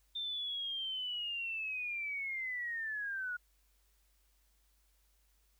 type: linear sweep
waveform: sine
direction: down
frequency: 3600 to 1431 Hz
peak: -36 dBFS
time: 0.15-3.37 s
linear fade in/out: 10 ms
effects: added 50 Hz sine -70 dBFS peak until 5.59 s + white hiss -75 dBFS RMS until 5.59 s